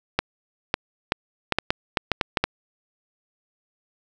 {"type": "clicks", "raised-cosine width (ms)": 0.3, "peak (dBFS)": -3, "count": 11, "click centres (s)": [0.19, 0.741, 1.121, 1.523, 1.586, 1.705, 1.972, 2.117, 2.212, 2.372, 2.44], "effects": []}